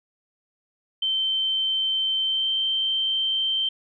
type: tone with pitch glide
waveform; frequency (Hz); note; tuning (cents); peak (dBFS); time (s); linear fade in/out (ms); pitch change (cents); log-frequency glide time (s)
sine; 3104 to 3124; G7 to G7; -18 to -7; -21; 1.02-3.69; 5; +11; 2.24-2.49
effects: none